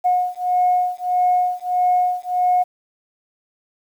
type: beating tone pair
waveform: sine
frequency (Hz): 723 / 724.6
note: F#5 / F#5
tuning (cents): -40 / -36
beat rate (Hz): 1.6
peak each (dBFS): -18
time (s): 0.04-2.64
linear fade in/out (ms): 20
effects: tanh soft clip ceiling -8 dBFS + 8-bit